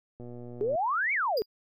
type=click train; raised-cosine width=2 ms; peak=-31 dBFS; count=68; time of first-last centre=0.2-0.754 s; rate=121 Hz
type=exponential two-way sweep; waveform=sine; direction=up then down; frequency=392 to 2337 to 392 Hz; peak=-25 dBFS; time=0.61-1.42 s; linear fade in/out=0 ms; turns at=1.13 s
type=tone with exponential decay; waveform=square; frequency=4855 Hz; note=D#8; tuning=43 cents flat; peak=-30 dBFS; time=1.37-1.46 s; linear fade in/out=5 ms; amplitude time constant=19 ms
effects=none